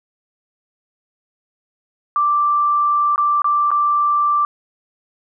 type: tone with dropouts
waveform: sine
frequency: 1174.7 Hz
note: D6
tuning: in tune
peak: -13 dBFS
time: 2.16-4.45 s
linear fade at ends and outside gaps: 1 ms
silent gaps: 3.16-3.179 / 3.419-3.444 / 3.706-3.715 s
effects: none

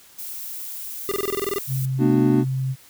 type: noise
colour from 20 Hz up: violet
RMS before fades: -33 dBFS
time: 0.18-1.86 s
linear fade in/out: 10 ms
type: tone bursts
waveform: square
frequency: 399.3 Hz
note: G4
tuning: 32 cents sharp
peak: -22 dBFS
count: 11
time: 1.09-1.584 s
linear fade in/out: 0 ms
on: 24 ms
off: 23 ms
type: tone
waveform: sine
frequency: 131.9 Hz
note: C3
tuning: 14 cents sharp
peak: -21 dBFS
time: 1.67-2.76 s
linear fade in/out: 50 ms
type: chord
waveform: triangle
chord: B minor seventh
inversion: third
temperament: just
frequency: 222.2 / 246.9 / 296.3 / 370.4 Hz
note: A3 / B3 / D4 / F#4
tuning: +17 / 0 / +15 / +2 cents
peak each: -20 / -20 / -17 / -21 dBFS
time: 1.98-2.45 s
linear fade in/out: 50 ms
effects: white hiss -50 dBFS RMS until 2.89 s

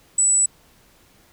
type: tone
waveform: sine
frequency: 7902 Hz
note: B8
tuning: in tune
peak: -14 dBFS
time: 0.18-0.46 s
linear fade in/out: 5 ms
effects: pink hiss -55 dBFS RMS until 1.32 s

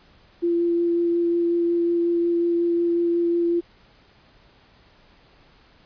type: tone with vibrato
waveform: sine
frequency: 342.2 Hz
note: F4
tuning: 35 cents flat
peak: -18 dBFS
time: 0.42-3.61 s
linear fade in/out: 20 ms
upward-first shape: sine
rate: 5.5 Hz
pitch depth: 9 cents each way
effects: pink hiss -55 dBFS RMS until 5.85 s + resampled to 11025 Hz

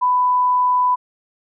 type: tone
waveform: sine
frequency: 996 Hz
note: B5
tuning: 14 cents sharp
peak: -13 dBFS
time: 0.01-0.96 s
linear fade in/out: 20 ms
effects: none

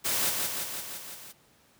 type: noise with echo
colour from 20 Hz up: white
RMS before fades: -28 dBFS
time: 0.04-0.31 s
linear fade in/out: 20 ms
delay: 170 ms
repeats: 6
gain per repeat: -3 dB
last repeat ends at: 1.33 s
effects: pink hiss -62 dBFS RMS until 1.79 s + high-pass 80 Hz 12 dB/octave

